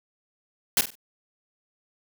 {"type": "noise with echo", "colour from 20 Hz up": "white", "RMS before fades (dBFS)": -20, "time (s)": [0.77, 0.81], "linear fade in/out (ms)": 2, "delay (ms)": 48, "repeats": 3, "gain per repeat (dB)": -11, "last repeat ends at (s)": 0.954, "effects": []}